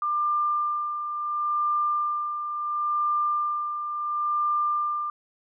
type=tone with tremolo; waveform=sine; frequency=1194 Hz; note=D6; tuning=28 cents sharp; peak=-21 dBFS; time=0.02-5.1 s; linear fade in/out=2 ms; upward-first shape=sine; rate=0.72 Hz; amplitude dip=55%; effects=none